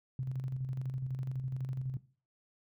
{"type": "tone with tremolo", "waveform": "sine", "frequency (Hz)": 130.81, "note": "C3", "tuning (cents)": 0, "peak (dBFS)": -32, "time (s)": [0.19, 1.97], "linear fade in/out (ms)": 2, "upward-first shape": "square", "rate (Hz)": 12, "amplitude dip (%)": 45, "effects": ["noise-tail reverb RT60 0.4 s tail -18 dB re dry"]}